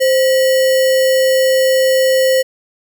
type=tone with sample-and-hold; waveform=sine; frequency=523.3 Hz; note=C5; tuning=in tune; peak=-9 dBFS; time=0-2.43 s; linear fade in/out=20 ms; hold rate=2450 Hz; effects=none